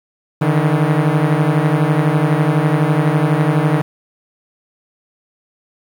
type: beating tone pair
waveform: sawtooth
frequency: 146.83 / 158.83 Hz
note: D3 / D#3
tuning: 0 / +36 cents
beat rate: 12 Hz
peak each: -11 dBFS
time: 0.41-3.82 s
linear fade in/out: 10 ms
effects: low-pass 2000 Hz 12 dB/octave + 7-bit